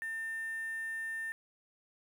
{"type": "tone with quantisation", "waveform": "sine", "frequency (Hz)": 1800, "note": "A6", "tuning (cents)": 39, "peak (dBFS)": -36, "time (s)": [0.02, 1.32], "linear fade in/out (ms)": 0, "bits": 8, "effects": []}